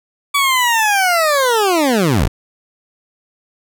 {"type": "linear sweep", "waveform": "20% pulse", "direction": "down", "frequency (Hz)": [1149, 38], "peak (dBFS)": -7, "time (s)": [0.34, 2.28], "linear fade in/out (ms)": 10, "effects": []}